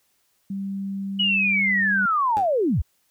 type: tone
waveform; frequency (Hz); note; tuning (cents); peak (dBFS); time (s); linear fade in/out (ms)
sine; 196; G3; 0; -26; 0.5-2.06; 5
type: linear sweep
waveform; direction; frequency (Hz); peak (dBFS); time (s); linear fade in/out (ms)
sine; down; 2948 to 43.65; -18; 1.19-2.82; 10
type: tone with exponential decay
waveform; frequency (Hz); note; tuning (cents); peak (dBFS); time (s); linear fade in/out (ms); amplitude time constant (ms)
10% pulse; 103.83; G#2; 0; -22; 2.37-2.53; 0; 34
effects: white hiss -67 dBFS RMS until 3.1 s